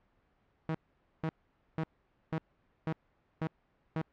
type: tone bursts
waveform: sawtooth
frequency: 159.7 Hz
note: D#3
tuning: 45 cents sharp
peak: -27 dBFS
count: 7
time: 0.69-4.015 s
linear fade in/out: 0 ms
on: 55 ms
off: 490 ms
effects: pink hiss -72 dBFS RMS until 4.12 s + low-pass 2000 Hz 12 dB/octave